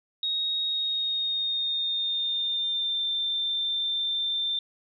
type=tone with pitch glide; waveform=sine; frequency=3760 to 3574 Hz; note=A#7 to A7; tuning=+14 to +26 cents; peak=-25 dBFS; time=0.23-4.59 s; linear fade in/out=2 ms; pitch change=-88 cents; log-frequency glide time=0.65-3.02 s; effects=none